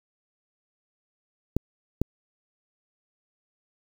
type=clicks; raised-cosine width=3 ms; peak=-9 dBFS; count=2; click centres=1.566 / 2.016 s; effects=7-bit